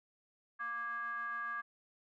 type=ring-modulated tone; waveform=triangle; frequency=234.4 Hz; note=A#3; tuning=10 cents sharp; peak=-32 dBFS; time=0.59-1.62 s; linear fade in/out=20 ms; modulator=1410 Hz; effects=none